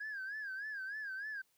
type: tone with vibrato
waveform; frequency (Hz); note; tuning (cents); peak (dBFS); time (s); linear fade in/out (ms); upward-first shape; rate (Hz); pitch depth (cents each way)
sine; 1633; G#6; -30; -38; 0-1.42; 10; sine; 3.3; 120
effects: tanh soft clip ceiling -37 dBFS + white hiss -75 dBFS RMS until 1.57 s